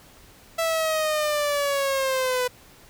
sawtooth linear sweep, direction down, 662 to 494.9 Hz, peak -18 dBFS, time 0.58-2.48 s, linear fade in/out 10 ms, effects pink hiss -51 dBFS RMS until 2.89 s

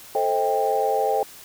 sine chord, A half-diminished seventh, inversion none, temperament just, 440 / 528 / 633.6 / 792 Hz, A4 / C5 / Eb5 / G5, 0 / +16 / +31 / +18 cents, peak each -24 / -25 / -27 / -22 dBFS, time 0.15-1.23 s, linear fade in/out 2 ms, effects tanh soft clip ceiling -9 dBFS + white hiss -44 dBFS RMS until 1.44 s

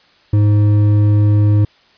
sine tone with hard clipping, 104.1 Hz, G#2, 5 cents sharp, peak -10 dBFS, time 0.33-1.65 s, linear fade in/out 5 ms, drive 7 dB, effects white hiss -51 dBFS RMS until 1.97 s + resampled to 11025 Hz

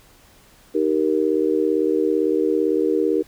sine chord, Eb major, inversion none, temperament just, 311.1 / 388.9 / 466.7 Hz, Eb4 / G4 / Bb4, 0 / -14 / +2 cents, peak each -21 dBFS, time 0.74-3.23 s, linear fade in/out 20 ms, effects pink hiss -52 dBFS RMS until 3.27 s

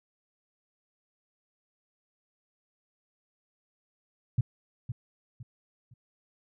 sine tone with echo, 121.1 Hz, B2, 34 cents flat, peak -20 dBFS, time 4.38-4.41 s, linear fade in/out 5 ms, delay 510 ms, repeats 3, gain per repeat -10 dB, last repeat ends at 5.94 s, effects none

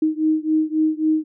sine beating tone pair, 311.1 / 314.8 Hz, D#4 / D#4, 0 / +20 cents, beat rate 3.7 Hz, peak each -19 / -20 dBFS, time 0.02-1.24 s, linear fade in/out 5 ms, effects none

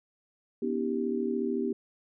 sine tone cluster, 243.8 / 281.5 / 317.6 / 391.3 Hz, B3 / C#4 / D#4 / G4, -22 / +27 / +36 / -3 cents, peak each -31 / -37 / -35 / -31 dBFS, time 0.62-1.73 s, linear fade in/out 5 ms, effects none

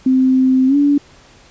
sine tone with pitch glide, 260 to 286.8 Hz, C4 to D4, -11 to -41 cents, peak -9 dBFS, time 0.06-0.98 s, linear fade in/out 5 ms, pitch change +170 cents, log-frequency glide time 0.67-0.76 s, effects pink hiss -46 dBFS RMS until 1.5 s + resampled to 16000 Hz

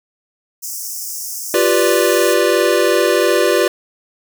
pink high-pass noise, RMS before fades -26 dBFS, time 0.62-2.35 s, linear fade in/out 20 ms, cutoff 5200 Hz, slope 96 dB/octave
square chord, G dominant seventh, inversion third, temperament equal, 349.2 / 392 / 493.9 / 587.3 Hz, F4 / G4 / B4 / D5, 0 / 0 / 0 / 0 cents, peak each -18 dBFS, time 1.54-3.68 s, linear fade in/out 2 ms
effects none

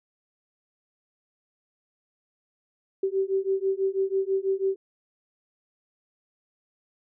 sine beating tone pair, 383.3 / 389.4 Hz, G4 / G4, -39 / -12 cents, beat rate 6.1 Hz, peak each -26 dBFS, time 3.03-4.76 s, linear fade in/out 5 ms, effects none

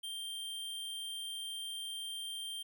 square tone, 3167 Hz, G7, 17 cents sharp, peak -40 dBFS, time 0.03-2.63 s, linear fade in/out 10 ms, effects none

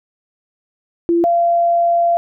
sine tone pair in turn, 340.3 / 686.1 Hz, F4 / F5, -45 / -31 cents, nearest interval octave, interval 1214 cents, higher second, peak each -11 dBFS, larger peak neither, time 1.09-1.24 / 1.24-2.17 s, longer second, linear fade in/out 0 ms, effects none

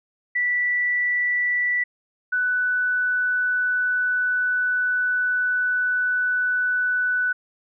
sine tone pair in turn, 1963 / 1490.3 Hz, B6 / F#6, -11 / +12 cents, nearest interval perfect fourth, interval 477 cents, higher first, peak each -19 dBFS, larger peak neither, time 0.35-1.84 / 2.32-7.33 s, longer second, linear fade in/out 10 ms, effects none

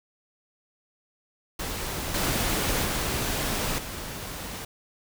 pink noise with level steps, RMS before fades -32 / -26 / -28 / -36 dBFS, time 1.59-4.65 s, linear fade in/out 5 ms, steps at 2.14 / 2.85 / 3.78 s, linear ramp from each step 5 ms, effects none

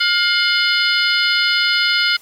harmonic tone with a mistuned harmonic, 708 Hz, F5, 23 cents sharp, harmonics 2 / 3 / 4 / 5 / 6 / 7, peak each -18 / -20 / -20 / -23 / -21 / -22 dBFS, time 0-2.17 s, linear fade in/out 10 ms, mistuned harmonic 4, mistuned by +81 cents, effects white hiss -46 dBFS RMS until 2.21 s + MP3 64 kbps

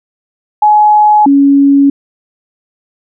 sine tone pair in turn, 844 / 279.3 Hz, G#5 / C#4, +28 / +13 cents, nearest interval octave + perfect fifth, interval 1915 cents, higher first, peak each -3 dBFS, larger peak neither, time 0.62-1.26 / 1.26-1.9 s, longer neither, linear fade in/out 5 ms, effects none

